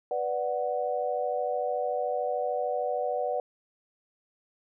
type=chord; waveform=sine; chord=B minor; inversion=none; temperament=equal; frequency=493.9 / 587.3 / 740 Hz; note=B4 / D5 / F#5; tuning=0 / 0 / 0 cents; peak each=-31 dBFS; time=0.11-3.4 s; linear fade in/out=2 ms; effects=none